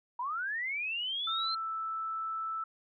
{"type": "linear sweep", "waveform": "sine", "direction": "up", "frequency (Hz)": [932.3, 4186], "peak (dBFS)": -32, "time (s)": [0.19, 1.55], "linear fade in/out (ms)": 5}
{"type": "tone with pitch glide", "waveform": "sine", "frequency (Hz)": [1328, 1318.1], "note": ["E6", "E6"], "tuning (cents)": [12, -1], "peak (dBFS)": -33, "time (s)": [1.27, 2.64], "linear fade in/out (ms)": 5, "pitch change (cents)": -13, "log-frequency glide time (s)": [1.52, 1.72]}
{"effects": []}